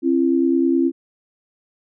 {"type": "tone pair together", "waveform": "sine", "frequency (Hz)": [268, 337.7], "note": ["C4", "E4"], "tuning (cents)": [42, 42], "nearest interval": "major third", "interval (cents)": 400, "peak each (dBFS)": -17, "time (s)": [0.02, 0.92], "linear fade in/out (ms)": 50, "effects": []}